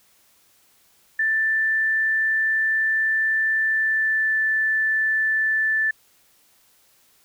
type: tone with pitch glide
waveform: sine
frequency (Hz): 1768 to 1757.8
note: A6 to A6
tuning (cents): +8 to -2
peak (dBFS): -18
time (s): 1.19-5.91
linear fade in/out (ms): 5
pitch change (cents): -10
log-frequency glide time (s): 3.59-4.37
effects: white hiss -59 dBFS RMS until 7.24 s